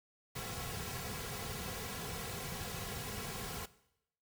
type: noise with comb filter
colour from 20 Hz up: pink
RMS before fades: -42 dBFS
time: 0.35-3.66 s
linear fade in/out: 10 ms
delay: 3.3 ms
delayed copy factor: -0.7
effects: noise-tail reverb RT60 0.8 s tail -18 dB re dry